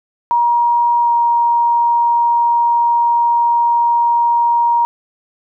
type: tone with pitch glide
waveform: sine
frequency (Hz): 949 to 943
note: A#5 to A#5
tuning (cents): +31 to +20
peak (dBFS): -10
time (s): 0.31-4.85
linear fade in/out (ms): 0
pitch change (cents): -11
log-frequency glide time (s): 1.02-1.11
effects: none

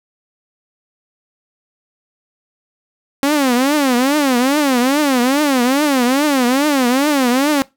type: tone with vibrato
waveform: sawtooth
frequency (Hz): 269.8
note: C#4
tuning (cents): -47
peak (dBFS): -8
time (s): 3.23-7.62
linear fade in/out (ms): 0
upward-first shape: triangle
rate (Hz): 2.4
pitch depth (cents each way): 230
effects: noise-tail reverb RT60 0.2 s tail -20 dB re dry

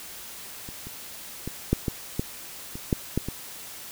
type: clicks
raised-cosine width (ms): 3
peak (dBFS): -26 / -26 / -18 / -7 / -12 / -12 / -23 / -8 / -10 / -17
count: 10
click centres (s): 0.689 / 0.87 / 1.476 / 1.73 / 1.882 / 2.195 / 2.755 / 2.928 / 3.176 / 3.286
effects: white hiss -41 dBFS RMS until 3.91 s

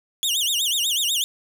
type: tone with vibrato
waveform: sawtooth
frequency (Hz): 3243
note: G#7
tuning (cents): -42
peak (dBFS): -17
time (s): 0.23-1.24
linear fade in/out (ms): 0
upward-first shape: sine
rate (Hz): 8.1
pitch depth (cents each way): 260
effects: none

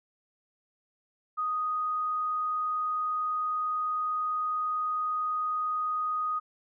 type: tone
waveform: sine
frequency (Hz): 1244.5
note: D#6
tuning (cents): 0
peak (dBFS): -27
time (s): 1.37-6.4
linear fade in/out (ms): 20
effects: none

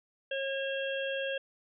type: harmonic tone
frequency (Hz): 543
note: C#5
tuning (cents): -36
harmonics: 1 / 3 / 5 / 6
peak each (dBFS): -33 / -38 / -40 / -41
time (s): 0.31-1.38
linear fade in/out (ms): 5
effects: none

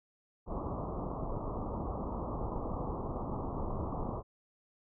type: low-pass noise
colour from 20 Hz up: pink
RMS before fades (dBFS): -37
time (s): 0.46-4.23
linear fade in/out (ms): 50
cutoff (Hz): 1200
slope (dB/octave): 96
effects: none

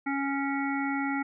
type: harmonic tone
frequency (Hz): 277.2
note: C#4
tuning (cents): 0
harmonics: 1 / 3 / 5 / 7 / 8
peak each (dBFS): -29 / -34 / -36 / -37 / -38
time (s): 0.06-1.23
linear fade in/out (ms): 10
effects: none

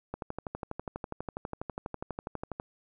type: click train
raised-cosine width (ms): 1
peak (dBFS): -21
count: 31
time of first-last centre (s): 0.14-2.599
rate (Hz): 12.2
effects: none

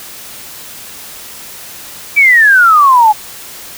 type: exponential sweep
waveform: sine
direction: down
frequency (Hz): 2349 to 830.6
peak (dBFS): -3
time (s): 2.16-3.13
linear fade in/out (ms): 20
effects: white hiss -30 dBFS RMS until 3.77 s

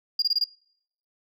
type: tone bursts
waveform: sine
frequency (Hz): 4826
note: D8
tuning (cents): +46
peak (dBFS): -18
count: 5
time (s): 0.19-0.442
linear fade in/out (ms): 5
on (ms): 32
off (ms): 23
effects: noise-tail reverb RT60 0.7 s tail -25 dB re dry + tanh soft clip ceiling -16 dBFS

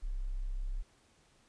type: tone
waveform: sine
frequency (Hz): 32.86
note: C1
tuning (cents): +8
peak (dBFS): -33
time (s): 0.02-0.83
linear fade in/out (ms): 20
effects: pink hiss -67 dBFS RMS until 1.48 s + resampled to 22050 Hz

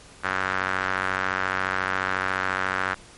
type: tone with band-pass filter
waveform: sawtooth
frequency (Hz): 94.2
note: F#2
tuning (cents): +32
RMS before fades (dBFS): -26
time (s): 0.23-2.95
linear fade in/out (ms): 20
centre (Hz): 1500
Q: 2.9
effects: pink hiss -48 dBFS RMS until 3.17 s + MP3 48 kbps

